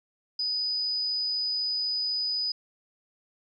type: tone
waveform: sine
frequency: 4978 Hz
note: D#8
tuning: in tune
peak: -26 dBFS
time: 0.39-2.52 s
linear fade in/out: 5 ms
effects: none